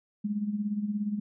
sine tone with tremolo, 207.7 Hz, G#3, in tune, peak -25 dBFS, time 0.24-1.2 s, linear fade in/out 10 ms, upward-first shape sine, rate 17 Hz, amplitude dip 65%, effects none

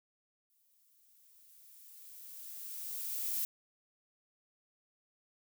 violet noise with exponential growth, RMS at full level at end -34 dBFS, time 0.5-3.45 s, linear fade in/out 1 ms, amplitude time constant 640 ms, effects none

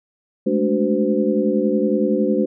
sine tone cluster, 207.9 / 218.7 / 291.5 / 372.5 / 511 Hz, G#3 / A3 / D4 / F#4 / C5, +2 / -10 / -13 / +12 / -41 cents, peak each -22 dBFS, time 0.46-2.46 s, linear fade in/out 10 ms, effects none

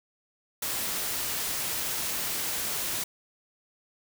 white noise, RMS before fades -31 dBFS, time 0.62-3.04 s, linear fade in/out 5 ms, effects none

